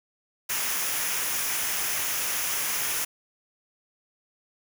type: noise with comb filter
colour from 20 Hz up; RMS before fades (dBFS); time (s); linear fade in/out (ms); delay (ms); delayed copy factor
white; -28; 0.49-3.05; 10; 0.24; -0.5
effects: none